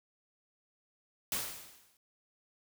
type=noise with exponential decay; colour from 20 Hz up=white; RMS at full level=-32 dBFS; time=1.32-1.97 s; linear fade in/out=1 ms; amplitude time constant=140 ms; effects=none